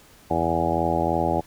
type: harmonic tone with a mistuned harmonic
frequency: 83.1 Hz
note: E2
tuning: 15 cents sharp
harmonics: 1 / 2 / 3 / 4 / 5 / 6 / 7 / 8 / 9 / 10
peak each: -31 / -30 / -31 / -28 / -31 / -32 / -28 / -32 / -27 / -27 dBFS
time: 0.3-1.41 s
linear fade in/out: 10 ms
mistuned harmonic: 1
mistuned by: +27 cents
effects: pink hiss -52 dBFS RMS until 1.46 s